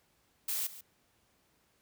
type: noise with echo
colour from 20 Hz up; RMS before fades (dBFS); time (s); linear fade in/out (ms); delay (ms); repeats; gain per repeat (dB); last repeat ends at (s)
blue; -34; 0.48-0.67; 5; 140; 1; -15; 0.81
effects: pink hiss -71 dBFS RMS until 1.81 s + high-pass 60 Hz 12 dB/octave